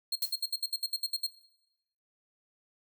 40% pulse tone bursts, 4232 Hz, C8, 19 cents sharp, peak -27 dBFS, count 12, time 0.12-1.267 s, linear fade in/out 5 ms, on 36 ms, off 65 ms
violet noise with exponential decay, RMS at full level -31 dBFS, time 0.22-0.38 s, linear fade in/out 2 ms, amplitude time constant 33 ms
effects noise-tail reverb RT60 0.9 s tail -18 dB re dry

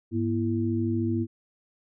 sine tone cluster, 103.4 / 239.7 / 333.2 Hz, G#2 / A#3 / E4, -7 / +48 / +19 cents, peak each -28 dBFS, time 0.11-1.27 s, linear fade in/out 50 ms, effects none

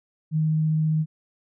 sine tone with vibrato, 156.4 Hz, D#3, 9 cents sharp, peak -19 dBFS, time 0.31-1.06 s, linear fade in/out 50 ms, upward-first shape triangle, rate 15 Hz, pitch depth 8 cents each way, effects none

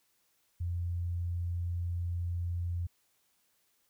sine tone, 86.9 Hz, F2, 8 cents flat, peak -31 dBFS, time 0.6-2.87 s, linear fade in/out 10 ms, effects white hiss -73 dBFS RMS until 3.89 s

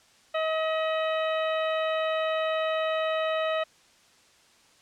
harmonic tone with a mistuned harmonic, 636 Hz, D#5, 38 cents sharp, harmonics 1 / 2 / 3 / 4 / 5 / 6, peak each -26 / -32 / -36 / -38 / -40 / -42 dBFS, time 0.34-3.64 s, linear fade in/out 10 ms, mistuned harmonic 5, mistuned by -83 cents, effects white hiss -59 dBFS RMS until 4.81 s + low-pass 7000 Hz 12 dB/octave

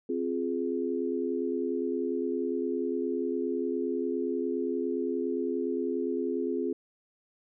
sine chord, F minor, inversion second, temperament just, 261.9 / 349.2 / 419.1 Hz, C4 / F4 / Ab4, +2 / 0 / +16 cents, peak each -32 dBFS, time 0.09-6.73 s, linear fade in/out 5 ms, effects none

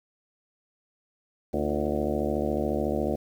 harmonic tone with a mistuned harmonic, 74 Hz, D2, 14 cents sharp, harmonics 1 / 2 / 3 / 4 / 5 / 6 / 7 / 8 / 9 / 10, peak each -34 / -38 / -31 / -34 / -32 / -34 / -33 / -33 / -38 / -38 dBFS, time 1.53-3.16 s, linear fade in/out 10 ms, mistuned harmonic 5, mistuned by -87 cents, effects 9-bit

